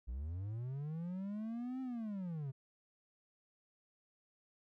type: linear two-way sweep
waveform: triangle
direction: up then down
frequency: 55 to 264 to 128.7 Hz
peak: -37 dBFS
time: 0.07-2.52 s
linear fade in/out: 20 ms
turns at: 1.81 s
effects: none